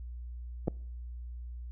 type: clicks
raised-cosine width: 2 ms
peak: -24 / -15 dBFS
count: 2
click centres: 0.675 / 0.681 s
effects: noise-tail reverb RT60 0.6 s tail -26 dB re dry + added 60 Hz sine -39 dBFS peak until 1.71 s